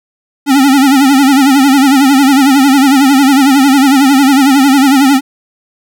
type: tone with vibrato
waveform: square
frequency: 272.9 Hz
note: C#4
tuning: 27 cents flat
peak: -5 dBFS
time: 0.46-5.21 s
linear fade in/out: 50 ms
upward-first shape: sine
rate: 11 Hz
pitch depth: 100 cents each way
effects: none